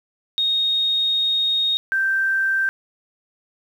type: tone pair in turn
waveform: sine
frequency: 3724 / 1565.7 Hz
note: A#7 / G6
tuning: -2 / -3 cents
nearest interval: octave + minor third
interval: 1501 cents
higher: first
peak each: -17 dBFS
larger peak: neither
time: 0.38-1.77 / 1.92-2.69 s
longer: first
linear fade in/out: 0 ms
effects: 8-bit